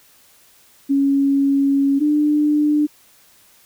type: tone pair in turn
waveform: sine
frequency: 277.2 / 298.1 Hz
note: C#4 / D4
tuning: 0 / +26 cents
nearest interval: minor second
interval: 126 cents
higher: second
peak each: -13 dBFS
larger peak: neither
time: 0.89-2 / 2-2.87 s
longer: first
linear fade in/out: 20 ms
effects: white hiss -52 dBFS RMS until 3.65 s